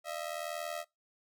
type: ring-modulated tone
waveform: sawtooth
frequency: 643 Hz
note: E5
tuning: 43 cents flat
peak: -30 dBFS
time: 0.04-0.85 s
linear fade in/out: 50 ms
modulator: 40.3 Hz
effects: noise-tail reverb RT60 0.2 s tail -22 dB re dry